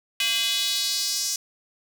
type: tone with high-pass filter sweep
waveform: square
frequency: 228.1 Hz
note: A#3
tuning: 37 cents flat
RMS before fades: -25 dBFS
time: 0.2-1.36 s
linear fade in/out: 2 ms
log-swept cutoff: 2800 to 5800 Hz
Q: 3
effects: none